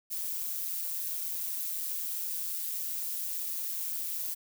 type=noise with amplitude modulation; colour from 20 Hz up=violet; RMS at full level=-32 dBFS; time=0.1-4.35 s; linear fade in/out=20 ms; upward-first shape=sine; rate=168 Hz; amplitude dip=60%; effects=none